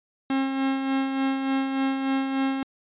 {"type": "tone with tremolo", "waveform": "45% pulse", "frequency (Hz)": 268.8, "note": "C4", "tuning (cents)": 47, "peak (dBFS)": -21, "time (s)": [0.3, 2.63], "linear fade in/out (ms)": 2, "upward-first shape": "sine", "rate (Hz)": 3.4, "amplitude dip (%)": 45, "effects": ["resampled to 8000 Hz"]}